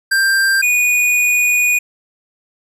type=tone pair in turn; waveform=square; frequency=1582 / 2463 Hz; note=G6 / D#7; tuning=+15 / -18 cents; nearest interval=minor sixth; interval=767 cents; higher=second; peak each=-12 dBFS; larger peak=neither; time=0.11-0.62 / 0.62-1.79 s; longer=second; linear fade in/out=10 ms; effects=resampled to 32000 Hz